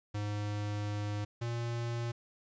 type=tone pair in turn; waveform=square; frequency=103.83 / 117.89 Hz; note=G#2 / A#2; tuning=0 / +20 cents; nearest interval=major second; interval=220 cents; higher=second; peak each=-34 / -34 dBFS; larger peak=neither; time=0.14-1.25 / 1.41-2.12 s; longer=first; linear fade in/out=10 ms; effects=resampled to 16000 Hz + 11-bit